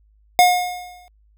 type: tone with exponential decay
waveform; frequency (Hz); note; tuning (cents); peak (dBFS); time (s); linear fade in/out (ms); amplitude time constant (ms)
square; 719; F#5; -50; -8; 0.39-1.08; 0; 150
effects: added 52 Hz sine -53 dBFS peak until 1.37 s